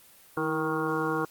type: harmonic tone with a mistuned harmonic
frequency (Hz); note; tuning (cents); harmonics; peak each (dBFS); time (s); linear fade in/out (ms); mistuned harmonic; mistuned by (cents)
156.7; D#3; +13; 1 / 2 / 3 / 5 / 6 / 7 / 8 / 9; -36 / -31 / -31 / -37 / -39 / -33 / -40 / -34; 0.37-1.25; 2; 2; +45
effects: white hiss -55 dBFS RMS until 1.3 s + Opus 32 kbps